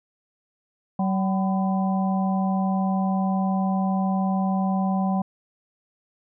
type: harmonic tone with a mistuned harmonic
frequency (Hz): 190.7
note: G3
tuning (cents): -47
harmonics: 1 / 3 / 4 / 5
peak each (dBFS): -21 / -35 / -28 / -34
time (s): 0.99-5.22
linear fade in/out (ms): 5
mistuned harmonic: 5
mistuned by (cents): +90
effects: none